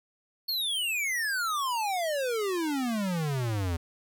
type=exponential sweep; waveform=square; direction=down; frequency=4435 to 81.1 Hz; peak=-28 dBFS; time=0.48-3.77 s; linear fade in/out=10 ms; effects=none